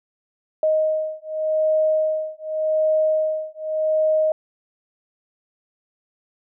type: beating tone pair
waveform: sine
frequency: 624 / 624.86 Hz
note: D#5 / D#5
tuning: +5 / +7 cents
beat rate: 0.86 Hz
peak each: -21 dBFS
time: 0.63-4.32 s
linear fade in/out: 2 ms
effects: none